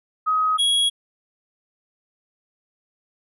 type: tone pair in turn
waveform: sine / square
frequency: 1263 / 3320 Hz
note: D#6 / G#7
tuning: +26 / -1 cents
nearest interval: octave + perfect fourth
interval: 1673 cents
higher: second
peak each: -17 dBFS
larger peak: neither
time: 0.26-0.58 / 0.58-0.9 s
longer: neither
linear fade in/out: 20 ms
effects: resampled to 24000 Hz